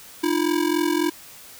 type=ring-modulated tone; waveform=square; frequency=324.4 Hz; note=E4; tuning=28 cents flat; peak=-17 dBFS; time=0.23-1.1 s; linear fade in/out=10 ms; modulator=21.8 Hz; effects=white hiss -44 dBFS RMS until 1.59 s